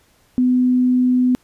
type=tone; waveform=sine; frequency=251.2 Hz; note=B3; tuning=30 cents sharp; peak=-12 dBFS; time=0.38-1.35 s; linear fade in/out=0 ms; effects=pink hiss -57 dBFS RMS until 1.43 s + resampled to 32000 Hz